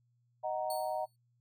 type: chord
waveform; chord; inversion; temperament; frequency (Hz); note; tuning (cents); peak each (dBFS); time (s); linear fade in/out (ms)
sine; D# minor; none; just; 622.3 / 746.7 / 933.4; D#5 / F#5 / A#5; 0 / +16 / +2; -36 / -36 / -40; 0.43-1.06; 20
type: tone with exponential decay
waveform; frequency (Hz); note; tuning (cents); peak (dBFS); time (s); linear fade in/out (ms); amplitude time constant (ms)
15% pulse; 4427; C#8; -3; -33; 0.7-1.16; 2; 100
effects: noise-tail reverb RT60 0.1 s tail -23 dB re dry + added 120 Hz sine -70 dBFS peak until 1.4 s